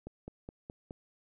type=click train; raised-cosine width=2 ms; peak=-29 dBFS; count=5; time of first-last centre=0.07-0.909 s; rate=4.77 Hz; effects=none